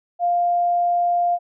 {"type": "tone", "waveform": "sine", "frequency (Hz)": 700, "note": "F5", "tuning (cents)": 4, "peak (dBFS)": -16, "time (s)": [0.19, 1.39], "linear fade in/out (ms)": 50, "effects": []}